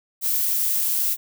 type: noise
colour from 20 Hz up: violet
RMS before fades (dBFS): -22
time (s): 0.21-1.17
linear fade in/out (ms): 50
effects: none